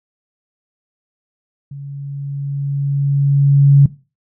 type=tone with level ramp; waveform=sine; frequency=140.4 Hz; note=C#3; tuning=22 cents sharp; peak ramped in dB=-27 to -3 dBFS; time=1.71-3.86 s; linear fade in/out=5 ms; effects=noise-tail reverb RT60 0.3 s tail -18 dB re dry